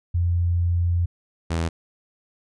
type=tone pair in turn; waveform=sine / sawtooth; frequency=86.7 / 82.64 Hz; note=F2 / E2; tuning=-12 / +5 cents; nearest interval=minor second; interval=83 cents; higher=first; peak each=-18 dBFS; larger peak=neither; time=0.14-1.06 / 1.5-1.69 s; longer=first; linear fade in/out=10 ms; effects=resampled to 22050 Hz